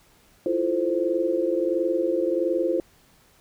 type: chord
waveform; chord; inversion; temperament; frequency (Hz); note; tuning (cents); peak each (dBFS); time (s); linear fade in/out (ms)
sine; F major seventh; third; equal with one note detuned; 329.6 / 351 / 440 / 523.3; E4 / F4 / A4 / C5; 0 / +9 / 0 / 0; -27 / -25 / -31 / -25; 0.46-2.8; 2
effects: pink hiss -58 dBFS RMS until 3.4 s